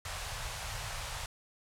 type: band-stop noise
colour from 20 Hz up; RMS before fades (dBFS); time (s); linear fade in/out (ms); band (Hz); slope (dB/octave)
pink; -39; 0.05-1.26; 2; 130 to 600; 24
effects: low-pass 10000 Hz 12 dB/octave